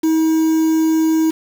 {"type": "tone with quantisation", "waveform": "triangle", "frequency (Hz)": 319.6, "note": "D#4", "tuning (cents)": 47, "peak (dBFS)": -10, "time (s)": [0.03, 1.31], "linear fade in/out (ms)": 10, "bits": 5, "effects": []}